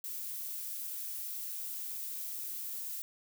violet noise, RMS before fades -40 dBFS, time 0.04-3.02 s, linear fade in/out 0 ms, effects none

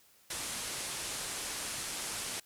white low-pass noise, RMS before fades -39 dBFS, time 0.3-2.4 s, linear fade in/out 5 ms, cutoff 11000 Hz, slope 48 dB/octave, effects white hiss -64 dBFS RMS until 2.45 s

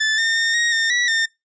sawtooth tone with pitch steps, 1750 / 1815 / 1825 / 1876 / 1818 / 1943 / 1813 Hz, A6 / A#6 / A#6 / A#6 / A#6 / B6 / A#6, -10 / -47 / -37 / +11 / -44 / -29 / -49 cents, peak -13 dBFS, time 0-1.26 s, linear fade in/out 10 ms, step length 180 ms, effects noise-tail reverb RT60 0.2 s tail -24 dB re dry + resampled to 16000 Hz

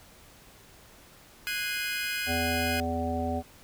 30% pulse chord, Ab dominant seventh, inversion third, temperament equal with one note detuned, 1480 / 1635.5 / 2093 / 2489 Hz, Gb6 / Ab6 / C7 / Eb7, 0 / -27 / 0 / 0 cents, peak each -32 / -34 / -35 / -31 dBFS, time 1.47-2.8 s, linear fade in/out 0 ms
harmonic tone, 83.3 Hz, E2, 19 cents sharp, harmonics 1 / 3 / 5 / 7 / 9, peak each -33 / -32 / -38 / -35 / -33 dBFS, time 2.26-3.43 s, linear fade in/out 50 ms
effects pink hiss -54 dBFS RMS until 3.63 s

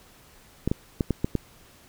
clicks, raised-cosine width 3 ms, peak -10 dBFS, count 6, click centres 0.676 / 0.715 / 1.008 / 1.107 / 1.245 / 1.353 s, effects pink hiss -54 dBFS RMS until 1.88 s

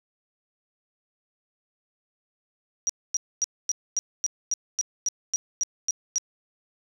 sine tone bursts, 5760 Hz, F#8, 47 cents flat, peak -21 dBFS, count 13, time 2.87-6.182 s, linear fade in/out 0 ms, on 24 ms, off 250 ms, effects none

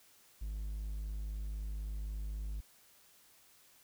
triangle tone, 51.91 Hz, G#1, in tune, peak -35 dBFS, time 0.41-2.61 s, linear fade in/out 10 ms, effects white hiss -64 dBFS RMS until 3.83 s

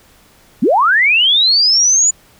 sine linear sweep, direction up, 174.61 to 7040 Hz, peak -8 dBFS, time 0.62-2.11 s, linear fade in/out 10 ms, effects pink hiss -48 dBFS RMS until 2.39 s

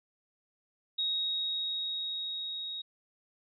sine tone with level ramp, 3773 Hz, A#7, 20 cents sharp, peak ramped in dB -28 to -36 dBFS, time 0.98-2.82 s, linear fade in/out 10 ms, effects none

